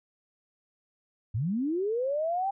sine linear sweep, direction up, 94.3 to 801 Hz, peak -26 dBFS, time 1.34-2.51 s, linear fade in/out 10 ms, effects none

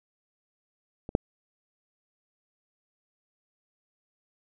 clicks, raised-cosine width 2 ms, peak -24 / -7 dBFS, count 2, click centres 1.091 / 1.151 s, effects none

